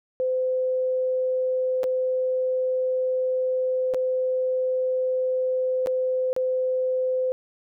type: tone with dropouts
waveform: sine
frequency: 513 Hz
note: C5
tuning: 34 cents flat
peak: -21 dBFS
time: 0.2-7.32 s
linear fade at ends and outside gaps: 0 ms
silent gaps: 1.833-1.84 / 3.938-3.945 / 5.861-5.871 / 6.33-6.364 s
effects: none